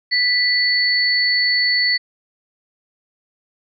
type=tone pair together; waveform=sine; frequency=1975.5 / 4450 Hz; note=B6 / C#8; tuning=0 / +6 cents; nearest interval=octave + major second; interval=1406 cents; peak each=-17 dBFS; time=0.11-1.98 s; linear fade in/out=20 ms; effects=none